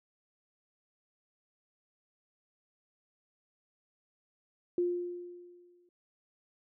sine tone with exponential decay, 352.4 Hz, F4, 16 cents sharp, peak -25 dBFS, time 4.78-5.89 s, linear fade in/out 2 ms, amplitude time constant 240 ms, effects none

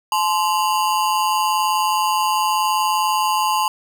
square ring-modulated tone, 951 Hz, A#5, 34 cents sharp, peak -14 dBFS, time 0.12-3.68 s, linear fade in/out 2 ms, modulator 89.6 Hz, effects none

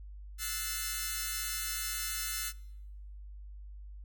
5% pulse chord, F# half-diminished seventh, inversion third, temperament equal, 1318.5 / 1480 / 1760 / 2093 Hz, E6 / F#6 / A6 / C7, 0 / 0 / 0 / 0 cents, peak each -29 dBFS, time 0.38-2.53 s, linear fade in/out 50 ms, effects noise-tail reverb RT60 1.0 s tail -26 dB re dry + added 50 Hz sine -44 dBFS peak until 4.04 s

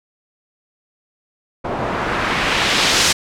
white noise with low-pass filter sweep, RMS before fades -18 dBFS, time 1.64-3.13 s, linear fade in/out 10 ms, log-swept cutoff 720 to 6300 Hz, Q 1, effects none

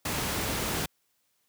pink noise, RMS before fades -30 dBFS, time 0.05-0.86 s, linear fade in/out 5 ms, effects white hiss -73 dBFS RMS until 1.48 s + high-pass 60 Hz 12 dB/octave

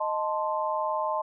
sine chord, A diminished, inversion second, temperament equal, 622.3 / 880 / 1046.5 Hz, Eb5 / A5 / C6, 0 / 0 / 0 cents, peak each -30 dBFS, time 0-1.22 s, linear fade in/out 10 ms, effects none

